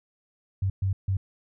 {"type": "tone bursts at uneven times", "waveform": "sine", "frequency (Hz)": 96.3, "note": "G2", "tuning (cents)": -30, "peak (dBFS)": -22, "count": 3, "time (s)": [[0.62, 0.7], [0.82, 0.93], [1.08, 1.17]], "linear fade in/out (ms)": 5, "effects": []}